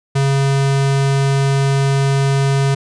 square tone, 137.5 Hz, C#3, 14 cents flat, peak -13 dBFS, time 0.15-2.75 s, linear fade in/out 10 ms, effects resampled to 22050 Hz

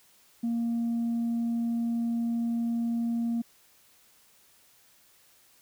sine tone, 233.1 Hz, A#3, in tune, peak -24 dBFS, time 0.43-3.42 s, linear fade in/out 10 ms, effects tanh soft clip ceiling -24 dBFS + white hiss -61 dBFS RMS until 5.61 s

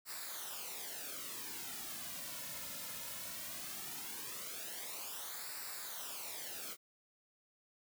white noise with flanger, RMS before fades -45 dBFS, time 0.05-6.77 s, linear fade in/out 50 ms, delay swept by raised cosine 0.31 to 2.61 ms, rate 0.18 Hz, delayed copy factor -0.7, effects none

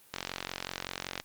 click train, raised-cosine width 0.2 ms, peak -16 dBFS, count 49, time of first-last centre 0.14-1.2 s, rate 45.3 Hz, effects white hiss -59 dBFS RMS until 1.24 s + Opus 32 kbps

